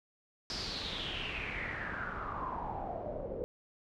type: noise with low-pass filter sweep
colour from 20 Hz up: pink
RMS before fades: -39 dBFS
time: 0.5-3.44 s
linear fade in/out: 0 ms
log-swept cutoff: 5200 to 470 Hz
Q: 6.5
effects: none